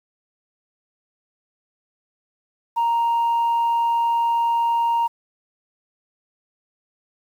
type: tone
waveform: sine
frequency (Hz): 932.3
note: A#5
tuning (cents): 0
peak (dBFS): -15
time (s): 2.76-5.08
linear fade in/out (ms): 20
effects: tanh soft clip ceiling -15 dBFS + 8-bit